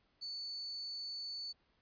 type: tone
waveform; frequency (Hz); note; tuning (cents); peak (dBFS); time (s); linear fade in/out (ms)
sine; 4476; C#8; +16; -40; 0.21-1.53; 20
effects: pink hiss -75 dBFS RMS until 1.81 s + resampled to 11025 Hz